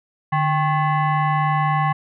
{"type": "tone with frequency modulation", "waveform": "sine", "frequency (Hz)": 150, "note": "D3", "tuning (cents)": 37, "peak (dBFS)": -16, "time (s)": [0.32, 1.93], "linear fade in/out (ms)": 10, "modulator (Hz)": 937, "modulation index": 1.3, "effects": []}